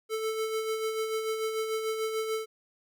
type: tone with tremolo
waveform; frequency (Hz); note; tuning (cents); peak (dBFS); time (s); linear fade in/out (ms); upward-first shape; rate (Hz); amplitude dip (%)
square; 440; A4; 0; -28; 0.09-2.46; 50; sine; 6.8; 45
effects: none